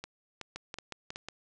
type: two click trains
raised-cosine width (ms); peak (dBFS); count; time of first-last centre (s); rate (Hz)
0.2; -22 / -22; 4 / 5; 0.04-1.159 / 0.56-1.286; 2.68 / 5.51
effects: resampled to 24000 Hz + 10-bit